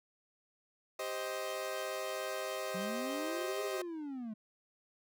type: chord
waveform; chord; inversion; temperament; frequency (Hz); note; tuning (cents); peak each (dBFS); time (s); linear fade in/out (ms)
sawtooth; C minor; second; equal with one note detuned; 392 / 523.3 / 626.6; G4 / C5 / Eb5; 0 / 0 / +12; -40 / -37 / -36; 0.99-3.82; 5
type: linear two-way sweep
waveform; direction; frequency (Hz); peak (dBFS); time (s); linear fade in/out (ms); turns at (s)
triangle; up then down; 176 to 413.7 to 209.1; -37; 2.74-4.34; 10; 3.63
effects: none